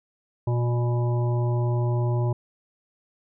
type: harmonic tone with a mistuned harmonic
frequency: 120.4 Hz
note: B2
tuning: 44 cents flat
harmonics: 1 / 3 / 5 / 7 / 8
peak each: -21 / -31 / -35 / -38 / -39 dBFS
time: 0.47-2.33 s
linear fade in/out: 5 ms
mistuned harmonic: 8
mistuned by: +39 cents
effects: none